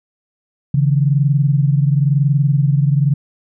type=tone pair together; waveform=sine; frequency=138.59 / 159.57 Hz; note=C#3 / D#3; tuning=0 / +44 cents; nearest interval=major second; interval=244 cents; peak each=-12 / -17 dBFS; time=0.74-3.14 s; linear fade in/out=5 ms; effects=none